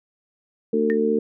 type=harmonic tone; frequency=74.9 Hz; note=D2; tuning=35 cents sharp; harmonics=3 / 4 / 5 / 6; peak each=-23 / -27 / -27 / -20 dBFS; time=0.73-1.19 s; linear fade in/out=5 ms
type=tone with exponential decay; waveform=sine; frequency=1828 Hz; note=A#6; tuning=34 cents flat; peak=-23 dBFS; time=0.9-0.98 s; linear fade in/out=0 ms; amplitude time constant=17 ms
effects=none